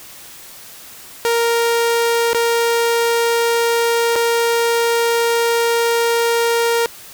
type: tone with dropouts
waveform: sawtooth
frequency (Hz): 466.2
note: A#4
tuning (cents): 0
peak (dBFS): -10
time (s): 1.25-6.86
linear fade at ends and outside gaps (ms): 0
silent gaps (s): 2.332-2.347 / 4.157-4.161
effects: white hiss -38 dBFS RMS until 7.13 s